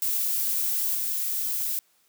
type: noise with level steps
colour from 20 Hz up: violet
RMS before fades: -26 / -28 dBFS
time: 0.02-1.79 s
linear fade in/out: 0 ms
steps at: 0.95 s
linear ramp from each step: 2 ms
effects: white hiss -65 dBFS RMS until 2.08 s + high-pass 150 Hz 12 dB/octave